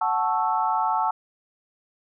sine chord, F# minor seventh, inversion none, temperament equal with one note detuned, 740 / 880 / 1105.5 / 1318.5 Hz, F#5 / A5 / C#6 / E6, 0 / 0 / -5 / 0 cents, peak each -27 / -23 / -29 / -28 dBFS, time 0.01-1.11 s, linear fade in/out 5 ms, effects none

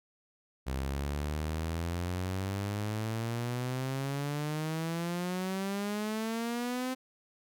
sawtooth exponential sweep, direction up, 65 to 259.8 Hz, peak -28 dBFS, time 0.66-6.95 s, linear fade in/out 20 ms, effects none

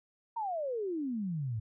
sine exponential sweep, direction down, 949 to 103.83 Hz, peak -32 dBFS, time 0.36-1.6 s, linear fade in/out 10 ms, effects none

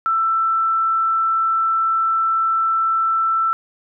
sine tone, 1331 Hz, E6, 16 cents sharp, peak -15 dBFS, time 0.06-3.53 s, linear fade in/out 0 ms, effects none

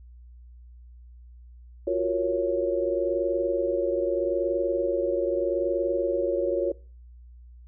sine chord, Gb major seventh, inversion third, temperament equal, 349.2 / 370 / 466.2 / 554.4 Hz, F4 / Gb4 / Bb4 / Db5, 0 / 0 / 0 / 0 cents, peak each -28 / -30 / -30 / -26 dBFS, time 1.87-6.72 s, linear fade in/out 5 ms, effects noise-tail reverb RT60 0.4 s tail -23 dB re dry + added 60 Hz sine -45 dBFS peak until 7.67 s

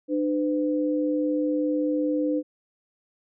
sine tone pair together, 300.7 / 505.7 Hz, D4 / B4, +41 / +41 cents, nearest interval major sixth, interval 900 cents, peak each -23 / -27 dBFS, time 0.08-2.43 s, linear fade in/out 50 ms, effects none

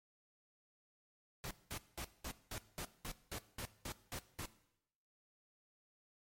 pink noise bursts, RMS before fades -44 dBFS, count 12, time 1.44-4.456 s, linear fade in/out 0 ms, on 68 ms, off 200 ms, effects noise-tail reverb RT60 0.8 s tail -17 dB re dry + MP3 64 kbps

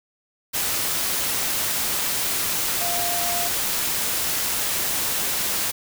sine tone in noise, 698.5 Hz, F5, in tune, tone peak -28 dBFS, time 2.8-3.49 s, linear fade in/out 20 ms, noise white, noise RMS -24 dBFS, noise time 0.53-5.72 s, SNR -7 dB, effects none

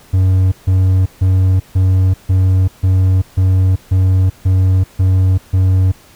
triangle tone bursts, 93.6 Hz, F#2, 20 cents sharp, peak -6 dBFS, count 11, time 0.13-5.92 s, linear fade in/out 10 ms, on 390 ms, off 150 ms, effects pink hiss -44 dBFS RMS until 6.15 s

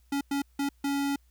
square tone bursts at uneven times, 280.4 Hz, C#4, 20 cents sharp, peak -27 dBFS, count 4, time 0.12-0.21 / 0.31-0.42 / 0.59-0.69 / 0.84-1.16 s, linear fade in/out 5 ms, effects added 60 Hz sine -59 dBFS peak until 1.3 s + white hiss -71 dBFS RMS until 1.3 s

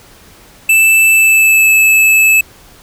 square tone with pitch glide, 2642 to 2610 Hz, E7 to E7, +3 to -18 cents, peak -6 dBFS, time 0.69-2.41 s, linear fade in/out 5 ms, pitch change -21 cents, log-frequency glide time 1.12-1.69 s, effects pink hiss -41 dBFS RMS until 2.82 s

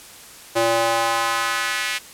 square tone with high-pass filter sweep, 115 Hz, A#2, 23 cents flat, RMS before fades -21 dBFS, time 0.55-1.99 s, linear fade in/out 20 ms, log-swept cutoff 470 to 2200 Hz, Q 1.7, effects white hiss -42 dBFS RMS until 2.13 s + low-pass 12000 Hz 12 dB/octave

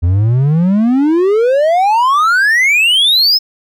triangle exponential sweep, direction up, 83 to 5274 Hz, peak -6 dBFS, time 0.02-3.39 s, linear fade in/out 20 ms, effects none

